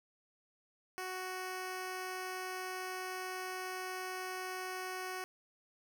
10% pulse tone, 370.8 Hz, F#4, 4 cents sharp, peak -31 dBFS, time 0.98-5.24 s, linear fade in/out 0 ms, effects none

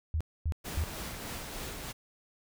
sine tone bursts, 79 Hz, D#2, 27 cents sharp, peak -27 dBFS, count 3, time 0.14-0.838 s, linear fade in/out 0 ms, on 66 ms, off 250 ms
pink noise with tremolo, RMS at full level -39 dBFS, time 0.64-1.93 s, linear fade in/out 20 ms, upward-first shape sine, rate 3.3 Hz, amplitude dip 30%
effects none

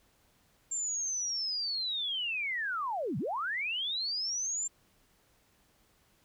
sine linear two-way sweep, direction down then up, 7380 to 116.54 to 7380 Hz, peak -31 dBFS, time 0.71-4.68 s, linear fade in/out 10 ms, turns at 3.18 s, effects pink hiss -68 dBFS RMS until 6.24 s

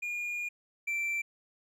triangle tone pair in turn, 2427 / 2344 Hz, D#7 / D7, -44 / -4 cents, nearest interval minor second, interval 60 cents, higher first, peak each -31 / -28 dBFS, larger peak second, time 0.02-0.49 / 0.87-1.22 s, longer first, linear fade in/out 10 ms, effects none

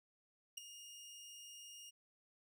20% pulse tone with ADSR envelope, 2842 Hz, F7, 30 cents sharp, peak -35 dBFS, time 0.57-1.91 s, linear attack 9 ms, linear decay 6 ms, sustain -13 dB, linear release 21 ms, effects none

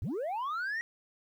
sine linear sweep, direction up, 69.3 to 1913 Hz, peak -29 dBFS, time 0.02-0.81 s, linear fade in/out 0 ms, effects tanh soft clip ceiling -31 dBFS + 11-bit

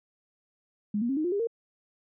sine tone with pitch steps, 207.7 / 237.2 / 270.9 / 309.4 / 353.4 / 403.6 / 460.9 Hz, G#3 / A#3 / C#4 / D#4 / F4 / G#4 / A#4, 0 / +30 / -40 / -10 / +21 / -49 / -20 cents, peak -25 dBFS, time 0.94-1.472 s, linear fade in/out 5 ms, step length 76 ms, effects none

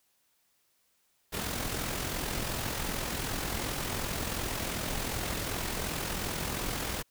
pink noise with amplitude modulation, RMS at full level -32 dBFS, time 1.32-7.03 s, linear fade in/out 20 ms, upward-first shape sine, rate 42.7 Hz, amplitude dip 45%, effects white hiss -72 dBFS RMS until 7.1 s

